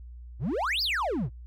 triangle exponential two-way sweep, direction up then down, 96.6 to 5274 to 96.6 Hz, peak -24 dBFS, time 0.39-1.3 s, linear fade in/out 50 ms, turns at 0.82 s, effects noise-tail reverb RT60 0.1 s tail -20 dB re dry + added 60 Hz sine -41 dBFS peak until 1.46 s

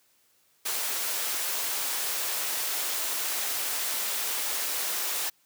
white high-pass noise, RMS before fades -30 dBFS, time 0.65-5.3 s, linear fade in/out 10 ms, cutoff 430 Hz, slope 12 dB/octave, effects white hiss -66 dBFS RMS until 5.45 s + high-pass 80 Hz 12 dB/octave

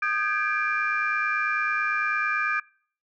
sine tone cluster, 1228 / 1561 / 1670 / 2371 Hz, D#6 / G6 / G#6 / D7, -23 / -8 / +9 / +16 cents, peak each -27 / -28 / -29 / -27 dBFS, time 0.02-2.6 s, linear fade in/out 5 ms, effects noise-tail reverb RT60 0.5 s tail -25 dB re dry + tanh soft clip ceiling -14 dBFS

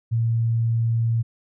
sine tone, 115 Hz, A#2, 23 cents flat, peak -18 dBFS, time 0.11-1.23 s, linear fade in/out 20 ms, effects none

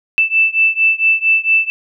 sine beating tone pair, 2645 / 2649.4 Hz, E7 / E7, +5 / +8 cents, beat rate 4.4 Hz, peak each -13 / -14 dBFS, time 0.18-1.7 s, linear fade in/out 0 ms, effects none

